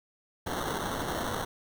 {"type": "noise with sample-and-hold", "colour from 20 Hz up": "blue", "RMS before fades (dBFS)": -33, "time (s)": [0.46, 1.45], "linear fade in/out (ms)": 10, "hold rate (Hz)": 2450, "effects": []}